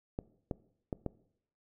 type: clicks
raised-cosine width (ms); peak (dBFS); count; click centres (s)
2; -21; 4; 0.189 / 0.512 / 0.928 / 1.063
effects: noise-tail reverb RT60 0.7 s tail -20 dB re dry